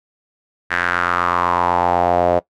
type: tone with band-pass filter sweep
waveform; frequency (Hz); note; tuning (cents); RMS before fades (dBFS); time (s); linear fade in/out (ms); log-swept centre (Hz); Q
sawtooth; 88; F2; +14; -17; 0.7-2.4; 20; 1700 to 600; 4.3
effects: noise-tail reverb RT60 0.1 s tail -19 dB re dry